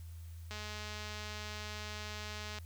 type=click train; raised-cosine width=0.2 ms; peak=-27 dBFS; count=439; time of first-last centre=0.51-2.586 s; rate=211 Hz; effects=added 83 Hz sine -45 dBFS peak until 2.65 s + white hiss -64 dBFS RMS until 2.65 s